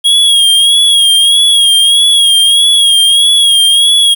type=tone with vibrato; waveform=square; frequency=3287 Hz; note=G#7; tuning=19 cents flat; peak=-5 dBFS; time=0.04-4.15 s; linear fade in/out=20 ms; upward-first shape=sine; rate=1.6 Hz; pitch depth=53 cents each way; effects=7-bit